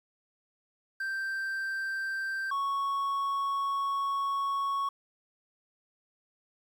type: tone pair in turn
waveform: triangle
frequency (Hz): 1568 / 1108.7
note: G6 / C#6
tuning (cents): 0 / 0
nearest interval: tritone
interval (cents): 600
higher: first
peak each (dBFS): -29 / -26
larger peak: second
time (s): 1-2.51 / 2.51-4.89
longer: second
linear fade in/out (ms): 5
effects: 10-bit